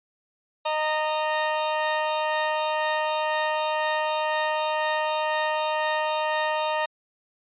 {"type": "tone pair together", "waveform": "sawtooth", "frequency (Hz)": [617, 924.5], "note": ["D#5", "A#5"], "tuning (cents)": [-15, -15], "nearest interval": "perfect fifth", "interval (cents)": 700, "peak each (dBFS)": -22, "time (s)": [0.65, 6.86], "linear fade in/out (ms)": 10, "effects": ["resampled to 8000 Hz"]}